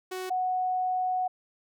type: tone pair in turn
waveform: sawtooth / sine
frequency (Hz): 371.2 / 738.1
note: F#4 / F#5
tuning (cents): +6 / -4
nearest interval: octave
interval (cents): 1190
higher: second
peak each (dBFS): -29 / -25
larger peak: second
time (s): 0.11-0.3 / 0.3-1.28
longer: second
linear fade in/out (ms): 10
effects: none